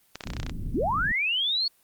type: clicks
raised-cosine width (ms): 0.2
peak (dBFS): -17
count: 11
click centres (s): 0.156 / 0.208 / 0.238 / 0.272 / 0.303 / 0.335 / 0.367 / 0.4 / 0.431 / 0.465 / 0.496
type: low-pass noise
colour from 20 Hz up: pink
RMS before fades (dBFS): -33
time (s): 0.25-1.12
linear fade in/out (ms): 5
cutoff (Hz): 250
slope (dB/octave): 24
type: linear sweep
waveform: sine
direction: up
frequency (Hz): 182.2 to 4435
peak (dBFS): -23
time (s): 0.74-1.68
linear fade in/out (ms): 5
effects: white hiss -63 dBFS RMS until 1.83 s + Opus 32 kbps